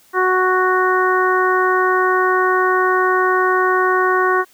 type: harmonic tone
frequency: 370 Hz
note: F#4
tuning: in tune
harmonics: 1 / 2 / 3 / 4 / 5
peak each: -17 / -23 / -17 / -20 / -23 dBFS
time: 0.13-4.45 s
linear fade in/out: 50 ms
effects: white hiss -52 dBFS RMS until 4.53 s